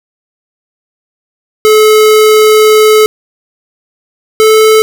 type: tone pair in turn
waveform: square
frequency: 430.5 / 435.8 Hz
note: A4 / A4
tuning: -38 / -17 cents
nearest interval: unison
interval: 21 cents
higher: second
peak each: -3 dBFS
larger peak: neither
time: 1.65-3.06 / 4.4-4.82 s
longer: first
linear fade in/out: 0 ms
effects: none